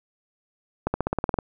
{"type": "accelerating click train", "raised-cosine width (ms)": 1, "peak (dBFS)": -9, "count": 10, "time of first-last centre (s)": [0.87, 1.388], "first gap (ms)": 70, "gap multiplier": 0.95, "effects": []}